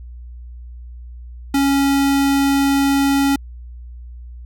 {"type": "tone", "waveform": "square", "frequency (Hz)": 277.2, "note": "C#4", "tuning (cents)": 0, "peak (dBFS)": -14, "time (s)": [1.54, 3.36], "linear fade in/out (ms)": 5, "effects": ["added 60 Hz sine -32 dBFS peak until 4.45 s"]}